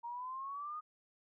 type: exponential sweep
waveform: sine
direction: up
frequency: 932.3 to 1245 Hz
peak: -40 dBFS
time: 0.03-0.81 s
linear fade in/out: 20 ms
effects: none